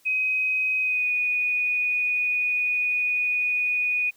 sine tone with pitch glide, 2522 to 2472 Hz, D#7 to D#7, +23 to -12 cents, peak -21 dBFS, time 0.05-4.11 s, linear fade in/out 20 ms, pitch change -35 cents, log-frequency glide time 0.8-1.1 s, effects white hiss -60 dBFS RMS until 4.16 s

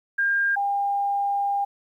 sine tone pair in turn, 1606 / 803 Hz, G6 / G5, +41 / +41 cents, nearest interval octave, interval 1200 cents, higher first, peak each -19 / -21 dBFS, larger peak first, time 0.18-0.56 / 0.56-1.65 s, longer second, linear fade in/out 10 ms, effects 10-bit

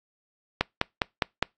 click train, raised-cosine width 0.3 ms, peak -5 dBFS, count 5, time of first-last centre 0.61-1.426 s, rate 4.9 Hz, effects noise-tail reverb RT60 0.2 s tail -26 dB re dry + AAC 64 kbps

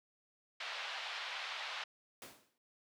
white band-pass noise, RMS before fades -43 dBFS, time 0.6-1.84 s, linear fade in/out 5 ms, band 670 to 3800 Hz, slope 24 dB/octave
pink noise with exponential decay, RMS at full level -46 dBFS, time 2.22-2.58 s, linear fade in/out 1 ms, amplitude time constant 77 ms
effects high-pass 200 Hz 12 dB/octave

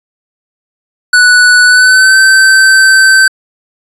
square tone with pitch glide, 1480 to 1545.5 Hz, F#6 to G6, 0 to -25 cents, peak -3 dBFS, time 1.13-3.28 s, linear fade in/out 5 ms, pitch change +75 cents, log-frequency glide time 1.65-2.18 s, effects resampled to 24000 Hz

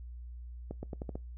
accelerating click train, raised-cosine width 2 ms, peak -25 dBFS, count 6, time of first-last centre 0.71-1.155 s, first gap 120 ms, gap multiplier 0.85, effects noise-tail reverb RT60 0.2 s tail -23 dB re dry + added 60 Hz sine -42 dBFS peak until 1.37 s

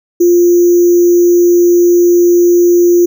sine tone with sample-and-hold, 349.2 Hz, F4, in tune, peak -4 dBFS, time 0.2-3.06 s, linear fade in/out 10 ms, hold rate 6300 Hz, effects none

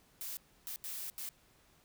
blue noise bursts at uneven times, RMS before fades -42 dBFS, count 4, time 0.21-0.37 / 0.67-0.76 / 0.84-1.1 / 1.18-1.29 s, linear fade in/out 0 ms, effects pink hiss -67 dBFS RMS until 1.84 s

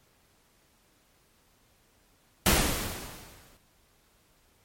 pink noise with exponential decay, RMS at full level -20 dBFS, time 2.46-3.57 s, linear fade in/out 2 ms, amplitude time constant 240 ms, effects pink hiss -65 dBFS RMS until 4.64 s + MP3 64 kbps

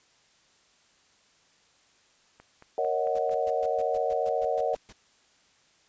click train, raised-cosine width 0.5 ms, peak -34 dBFS, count 5, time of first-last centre 2.4-3.295 s, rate 4.47 Hz
sine chord, D# minor seventh, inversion second, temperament equal with one note detuned, 466.2 / 554.4 / 628.8 / 740 Hz, A#4 / C#5 / D#5 / F#5, 0 / 0 / +18 / 0 cents, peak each -30 dBFS, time 2.78-4.75 s, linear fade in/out 2 ms
pink noise bursts, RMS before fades -48 dBFS, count 12, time 3.15-4.926 s, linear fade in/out 5 ms, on 38 ms, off 120 ms
effects white hiss -63 dBFS RMS until 5.88 s + resampled to 16000 Hz

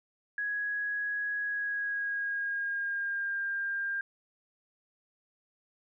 sine tone with pitch glide, 1666 to 1600 Hz, G#6 to G6, +5 to +35 cents, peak -30 dBFS, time 0.38-4.01 s, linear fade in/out 2 ms, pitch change -70 cents, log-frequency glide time 1.4-3.4 s, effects none

